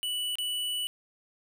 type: tone with dropouts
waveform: square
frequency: 2960 Hz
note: F#7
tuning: in tune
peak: -30 dBFS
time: 0.03-0.87 s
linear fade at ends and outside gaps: 0 ms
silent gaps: 0.355-0.385 s
effects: none

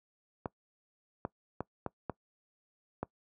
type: clicks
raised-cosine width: 1 ms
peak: -20 dBFS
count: 6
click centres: 0.458 / 1.251 / 1.606 / 1.863 / 2.097 / 3.03 s
effects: noise-tail reverb RT60 0.1 s tail -22 dB re dry + high-pass 80 Hz 12 dB/octave

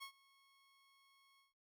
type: tone with ADSR envelope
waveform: 15% pulse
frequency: 1094 Hz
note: C#6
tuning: 23 cents flat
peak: -40 dBFS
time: 0-1.54 s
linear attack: 26 ms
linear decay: 90 ms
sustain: -23 dB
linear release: 150 ms
effects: none

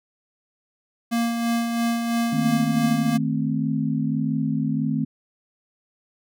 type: tone with tremolo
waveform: square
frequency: 233.1 Hz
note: A#3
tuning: in tune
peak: -20 dBFS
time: 1.11-3.18 s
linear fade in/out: 20 ms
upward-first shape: sine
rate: 3 Hz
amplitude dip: 40%
type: chord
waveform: sine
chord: A diminished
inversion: second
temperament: equal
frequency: 155.56 / 220 / 261.6 Hz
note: Eb3 / A3 / C4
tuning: 0 / 0 / 0 cents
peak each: -25 dBFS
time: 2.32-5.05 s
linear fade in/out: 10 ms
effects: none

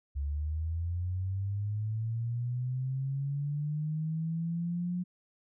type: linear sweep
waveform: sine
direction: up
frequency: 69.1 to 180 Hz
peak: -30 dBFS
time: 0.15-5.04 s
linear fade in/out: 20 ms
effects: none

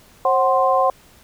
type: tone cluster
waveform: sine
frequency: 534 / 747 / 1047 Hz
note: C5 / F#5 / C6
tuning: +35 / +16 / +1 cents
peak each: -18 dBFS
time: 0.25-0.9 s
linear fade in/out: 2 ms
effects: pink hiss -50 dBFS RMS until 1.23 s

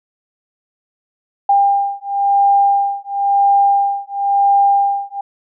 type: beating tone pair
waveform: sine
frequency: 799 / 799.97 Hz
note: G5 / G5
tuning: +33 / +35 cents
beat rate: 0.97 Hz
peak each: -14 dBFS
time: 1.49-5.21 s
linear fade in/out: 5 ms
effects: none

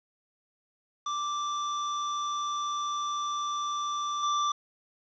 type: tone with level steps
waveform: square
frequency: 1174.7 Hz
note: D6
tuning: in tune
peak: -30 / -26 dBFS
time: 1.06-4.52 s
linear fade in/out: 5 ms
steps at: 4.23 s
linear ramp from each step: 2 ms
effects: resampled to 16000 Hz + 9-bit

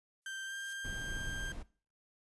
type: noise with exponential growth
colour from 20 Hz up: violet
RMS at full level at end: -45 dBFS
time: 0.22-0.73 s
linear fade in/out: 0 ms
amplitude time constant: 110 ms
type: tone with pitch glide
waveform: 35% pulse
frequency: 1568 to 1589 Hz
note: G6 to G6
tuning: 0 to +23 cents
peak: -38 dBFS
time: 0.26-1.52 s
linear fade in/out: 2 ms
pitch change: +23 cents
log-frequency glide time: 0.46-0.54 s
type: noise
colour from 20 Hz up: brown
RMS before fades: -42 dBFS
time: 0.84-1.63 s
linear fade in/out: 10 ms
effects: noise-tail reverb RT60 0.4 s tail -20 dB re dry + resampled to 24000 Hz

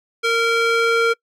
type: tone with band-pass filter sweep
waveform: square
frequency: 461.3 Hz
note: A#4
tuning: 18 cents flat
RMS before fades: -17 dBFS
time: 0.23-1.14 s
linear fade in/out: 20 ms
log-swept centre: 2300 to 1400 Hz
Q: 0.82
effects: noise-tail reverb RT60 0.1 s tail -25 dB re dry

